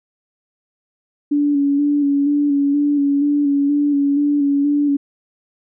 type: tone with vibrato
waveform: sine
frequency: 286.2 Hz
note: D4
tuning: 45 cents flat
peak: -13 dBFS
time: 1.31-4.97 s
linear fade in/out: 10 ms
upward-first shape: square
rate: 2.1 Hz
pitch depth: 25 cents each way
effects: none